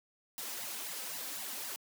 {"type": "noise with flanger", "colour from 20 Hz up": "white", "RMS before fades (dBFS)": -41, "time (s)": [0.38, 1.76], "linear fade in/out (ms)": 0, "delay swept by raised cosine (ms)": [1, 4], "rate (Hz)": 3.9, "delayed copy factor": 0.85, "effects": ["high-pass 200 Hz 12 dB/octave"]}